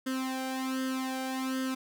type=tone with flanger; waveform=sawtooth; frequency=261.6 Hz; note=C4; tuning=in tune; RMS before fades=-33 dBFS; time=0.06-1.75 s; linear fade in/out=10 ms; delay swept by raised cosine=0.62 to 1.31 ms; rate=1.3 Hz; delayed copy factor=+0.85; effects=none